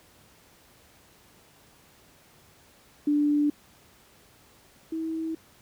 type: tone pair in turn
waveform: sine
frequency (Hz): 293.7 / 322.6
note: D4 / E4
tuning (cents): 0 / -37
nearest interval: major second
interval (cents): 163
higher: second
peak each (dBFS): -20 / -28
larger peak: first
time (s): 3.07-3.5 / 4.92-5.35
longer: neither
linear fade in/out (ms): 5
effects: pink hiss -57 dBFS RMS until 5.61 s + high-pass 60 Hz 12 dB/octave